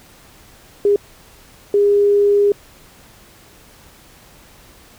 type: tone bursts at uneven times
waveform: sine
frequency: 407 Hz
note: G#4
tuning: 35 cents flat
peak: -10 dBFS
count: 2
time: 0.85-0.96 / 1.74-2.52 s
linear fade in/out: 2 ms
effects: pink hiss -46 dBFS RMS until 4.98 s